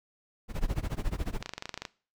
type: noise with tremolo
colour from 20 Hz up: brown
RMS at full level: -28 dBFS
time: 0.48-1.43 s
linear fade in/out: 50 ms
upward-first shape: sine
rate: 14 Hz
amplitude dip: 95%
type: clicks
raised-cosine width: 0.2 ms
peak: -18 dBFS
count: 12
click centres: 1.426 / 1.46 / 1.493 / 1.536 / 1.58 / 1.624 / 1.656 / 1.693 / 1.742 / 1.776 / 1.82 / 1.852 s
effects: noise-tail reverb RT60 0.4 s tail -21 dB re dry